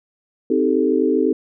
sine chord, A half-diminished seventh, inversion first, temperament equal with one note detuned, 261.6 / 313.7 / 392 / 440 Hz, C4 / Eb4 / G4 / A4, 0 / +14 / 0 / 0 cents, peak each -20 dBFS, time 0.5-1.33 s, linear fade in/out 5 ms, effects none

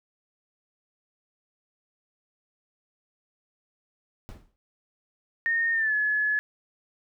brown noise with exponential decay, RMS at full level -37 dBFS, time 4.29-4.56 s, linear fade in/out 0 ms, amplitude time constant 58 ms
sine tone with pitch glide, 1839 to 1706 Hz, A#6 to G#6, -24 to +46 cents, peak -22 dBFS, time 5.46-6.39 s, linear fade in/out 0 ms, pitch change -130 cents, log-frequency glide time 5.73-5.94 s
effects none

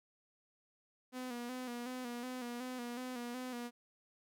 sawtooth tone with vibrato, 246.9 Hz, B3, in tune, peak -37 dBFS, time 1.12-3.71 s, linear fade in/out 50 ms, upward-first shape square, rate 2.7 Hz, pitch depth 48 cents each way, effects none

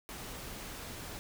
pink noise, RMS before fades -44 dBFS, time 0.09-1.19 s, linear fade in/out 0 ms, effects none

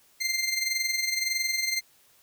20% pulse tone with amplitude modulation, 2093 Hz, C7, in tune, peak -18 dBFS, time 0.2-1.81 s, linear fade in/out 20 ms, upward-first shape sine, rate 21.7 Hz, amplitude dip 60%, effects white hiss -61 dBFS RMS until 2.22 s

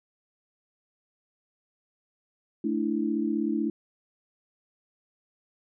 sine chord, A suspended fourth, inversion none, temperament equal, 220 / 293.7 / 329.6 Hz, A3 / D4 / E4, 0 / 0 / 0 cents, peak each -29 dBFS, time 2.64-3.7 s, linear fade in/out 5 ms, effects none

